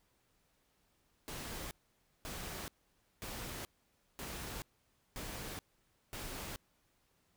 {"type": "noise bursts", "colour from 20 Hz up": "pink", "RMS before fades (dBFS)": -44, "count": 6, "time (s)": [1.28, 6.56], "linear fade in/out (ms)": 0, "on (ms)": 430, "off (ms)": 540, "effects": ["pink hiss -75 dBFS RMS until 7.36 s"]}